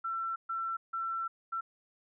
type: tone bursts at uneven times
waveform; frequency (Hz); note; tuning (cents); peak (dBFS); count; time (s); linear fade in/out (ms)
sine; 1345; E6; +34; -32; 4; 0.04-0.36 / 0.49-0.77 / 0.93-1.28 / 1.52-1.61; 10
effects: none